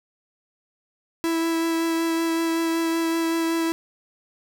45% pulse tone with vibrato, 329.6 Hz, E4, in tune, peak -21 dBFS, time 1.24-3.72 s, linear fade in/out 0 ms, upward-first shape sine, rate 5.3 Hz, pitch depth 10 cents each way, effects none

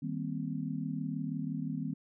sine chord, C minor seventh, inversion first, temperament just, 156.98 / 196.22 / 235.5 / 261.6 Hz, Eb3 / G3 / Bb3 / C4, +16 / +2 / +18 / 0 cents, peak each -37 / -40 / -40 / -38 dBFS, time 0.02-1.94 s, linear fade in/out 10 ms, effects none

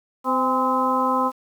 harmonic tone with a mistuned harmonic, 257.5 Hz, C4, 28 cents flat, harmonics 1 / 2 / 3 / 4 / 5, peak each -25 / -26 / -27 / -21 / -26 dBFS, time 0.24-1.32 s, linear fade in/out 50 ms, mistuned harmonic 3, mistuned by +70 cents, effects 8-bit

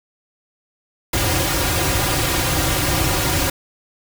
pink noise with comb filter, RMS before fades -19 dBFS, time 1.13-3.5 s, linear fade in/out 5 ms, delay 4.6 ms, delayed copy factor -0.9, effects none

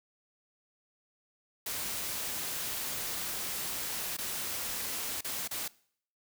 white noise with dropouts, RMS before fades -36 dBFS, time 1.66-5.68 s, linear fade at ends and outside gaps 5 ms, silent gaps 4.169-4.185 / 5.21-5.245 / 5.477-5.51 s, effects noise-tail reverb RT60 0.6 s tail -22 dB re dry

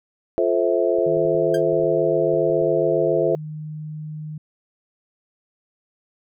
sine chord, F major seventh, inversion none, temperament just, 349.2 / 436.5 / 523.8 / 654.8 Hz, F4 / A4 / C5 / E5, 0 / -14 / +2 / -12 cents, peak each -22 dBFS, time 0.38-3.35 s, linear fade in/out 0 ms
clicks, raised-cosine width 3 ms, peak -30 dBFS, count 10, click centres 0.986 / 1.169 / 1.253 / 1.348 / 1.731 / 1.799 / 1.839 / 2.339 / 2.5 / 2.616 s
sine tone with pitch glide, 156.7 to 153.56 Hz, D#3 to D#3, +13 to -22 cents, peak -29 dBFS, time 1.06-4.38 s, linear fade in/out 5 ms, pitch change -35 cents, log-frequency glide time 1.48-2.41 s
sawtooth tone with exponential decay, 1591 Hz, G6, 25 cents sharp, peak -24 dBFS, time 1.54-1.62 s, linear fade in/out 5 ms, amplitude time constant 16 ms
effects none

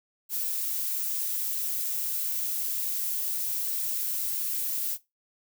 violet noise, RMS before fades -30 dBFS, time 0.29-4.98 s, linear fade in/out 50 ms, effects noise-tail reverb RT60 0.2 s tail -17 dB re dry

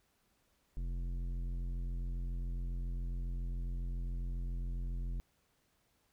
sine tone with tanh clipping, 43.65 Hz, F1, in tune, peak -37 dBFS, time 0.77-5.2 s, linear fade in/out 0 ms, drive 12 dB, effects pink hiss -75 dBFS RMS until 6.12 s

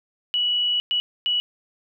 sine tone bursts at uneven times, 2938 Hz, F#7, 13 cents flat, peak -19 dBFS, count 3, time 0.34-0.8 / 0.91-1 / 1.26-1.4 s, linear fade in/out 0 ms, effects none

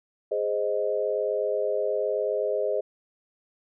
sine chord, Ab major, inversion none, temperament equal, 415.3 / 523.3 / 622.3 Hz, Ab4 / C5 / Eb5, 0 / 0 / 0 cents, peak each -28 dBFS, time 0.31-2.81 s, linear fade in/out 10 ms, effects none

